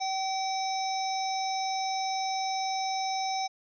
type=harmonic tone; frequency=766 Hz; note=G5; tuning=40 cents flat; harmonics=1 / 3 / 5 / 7 / 8; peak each=-29 / -40 / -41 / -37 / -42 dBFS; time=0-3.48 s; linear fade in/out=20 ms; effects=none